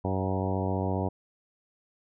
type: harmonic tone with a mistuned harmonic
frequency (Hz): 94.8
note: F#2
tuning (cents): +43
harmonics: 1 / 2 / 3 / 4 / 5 / 6 / 7 / 8 / 9 / 10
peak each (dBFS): -30 / -33 / -35 / -36 / -37 / -38 / -38 / -39 / -40 / -40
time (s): 0.04-1.09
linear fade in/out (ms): 10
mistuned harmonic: 8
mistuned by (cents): -18
effects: none